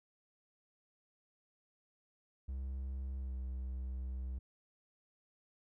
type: tone with pitch glide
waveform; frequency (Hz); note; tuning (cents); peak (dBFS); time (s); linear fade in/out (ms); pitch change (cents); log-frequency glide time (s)
triangle; 66.1 to 64; C2 to C2; +18 to -38; -36; 2.48-4.39; 10; -56; 3.19-3.33
effects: none